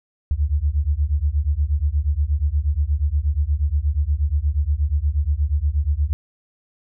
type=beating tone pair; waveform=sine; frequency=69.3 / 77.7 Hz; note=C#2 / D#2; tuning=0 / -2 cents; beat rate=8.4 Hz; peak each=-20 dBFS; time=0.31-6.13 s; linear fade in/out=0 ms; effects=none